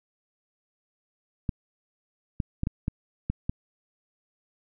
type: clicks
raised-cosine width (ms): 5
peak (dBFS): -14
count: 7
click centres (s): 1.492 / 2.402 / 2.634 / 2.671 / 2.881 / 3.3 / 3.495
effects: none